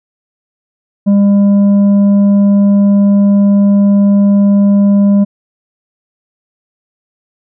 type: tone with tanh clipping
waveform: triangle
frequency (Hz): 201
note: G3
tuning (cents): +44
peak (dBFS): -6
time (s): 1.06-5.25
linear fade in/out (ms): 20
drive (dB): 10
effects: none